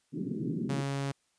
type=band-pass noise; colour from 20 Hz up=pink; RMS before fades=-34 dBFS; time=0.12-0.84 s; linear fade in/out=50 ms; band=140 to 370 Hz; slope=48 dB/octave
type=tone; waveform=sawtooth; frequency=138.59 Hz; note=C#3; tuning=in tune; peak=-27 dBFS; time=0.69-1.12 s; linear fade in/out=10 ms
effects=white hiss -73 dBFS RMS until 1.38 s + resampled to 22050 Hz

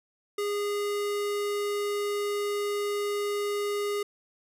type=tone; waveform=square; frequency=410 Hz; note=G#4; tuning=22 cents flat; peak=-28 dBFS; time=0.38-4.03 s; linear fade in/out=5 ms; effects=resampled to 32000 Hz + 11-bit

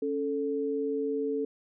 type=tone pair together; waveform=sine; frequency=277 / 440 Hz; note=C#4 / A4; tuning=-1 / 0 cents; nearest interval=minor sixth; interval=801 cents; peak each=-32 / -29 dBFS; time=0.02-1.45 s; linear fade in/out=5 ms; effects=none

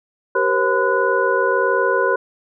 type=tone cluster; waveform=sine; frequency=387.4 / 474.6 / 536 / 1013 / 1469 Hz; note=G4 / A#4 / C5 / B5 / F#6; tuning=-20 / +31 / +42 / +44 / -13 cents; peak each=-21 dBFS; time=0.35-2.16 s; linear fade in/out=5 ms; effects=none

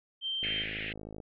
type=tone; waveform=sine; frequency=3136 Hz; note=G7; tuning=in tune; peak=-31 dBFS; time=0.21-0.66 s; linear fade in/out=50 ms
type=band-pass noise; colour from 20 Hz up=pink; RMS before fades=-38 dBFS; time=0.43-0.93 s; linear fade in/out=5 ms; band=1800 to 3000 Hz; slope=48 dB/octave
type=click train; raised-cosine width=2 ms; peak=-30 dBFS; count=42; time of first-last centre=0.43-1.202 s; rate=53.1 Hz
effects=none

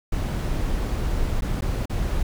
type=noise with dropouts; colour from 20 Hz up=brown; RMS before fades=-24 dBFS; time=0.12-2.23 s; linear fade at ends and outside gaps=5 ms; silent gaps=1.409-1.42 / 1.609-1.62 / 1.857-1.896 s; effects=none

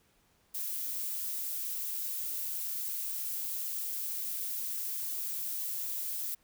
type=noise; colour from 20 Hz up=violet; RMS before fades=-36 dBFS; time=0.54-6.35 s; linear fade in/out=10 ms; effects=pink hiss -69 dBFS RMS until 6.43 s

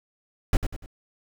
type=noise with echo; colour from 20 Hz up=brown; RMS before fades=-18 dBFS; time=0.53-0.57 s; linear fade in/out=2 ms; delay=97 ms; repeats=3; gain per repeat=-8 dB; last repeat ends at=0.861 s; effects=none

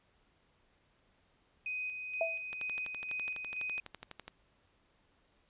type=tone with tremolo; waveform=sine; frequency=2505 Hz; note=D#7; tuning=11 cents sharp; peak=-35 dBFS; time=1.66-3.8 s; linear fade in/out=2 ms; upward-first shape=square; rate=2.1 Hz; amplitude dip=40%
type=tone with exponential decay; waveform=sine; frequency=659.3 Hz; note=E5; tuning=in tune; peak=-26 dBFS; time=2.21-2.42 s; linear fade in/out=2 ms; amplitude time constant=44 ms
type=click train; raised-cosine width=0.2 ms; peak=-26 dBFS; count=22; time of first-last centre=2.53-4.28 s; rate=12 Hz
effects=pink hiss -71 dBFS RMS until 5.49 s + resampled to 8000 Hz

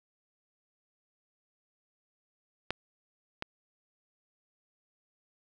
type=clicks; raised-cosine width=0.3 ms; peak=-14 / -18 dBFS; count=2; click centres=2.706 / 3.424 s; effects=none

